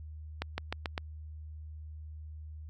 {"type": "accelerating click train", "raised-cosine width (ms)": 0.3, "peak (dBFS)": -17, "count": 5, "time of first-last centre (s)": [0.42, 0.979], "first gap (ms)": 160, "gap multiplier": 0.91, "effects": ["added 77 Hz sine -42 dBFS peak until 2.69 s"]}